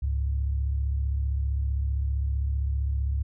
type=tone pair together; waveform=sine; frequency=69.3 / 104.69 Hz; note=C#2 / G#2; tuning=0 / +14 cents; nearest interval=perfect fifth; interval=714 cents; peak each=-24 / -33 dBFS; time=0.02-3.23 s; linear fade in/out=10 ms; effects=none